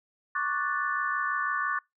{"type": "chord", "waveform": "sine", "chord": "D major seventh", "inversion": "third", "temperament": "equal", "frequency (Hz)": [1108.7, 1174.7, 1480, 1760], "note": ["C#6", "D6", "F#6", "A6"], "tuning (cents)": [0, 0, 0, 0], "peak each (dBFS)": -32, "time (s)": [0.35, 1.79], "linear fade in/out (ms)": 5, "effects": ["noise-tail reverb RT60 0.2 s tail -26 dB re dry"]}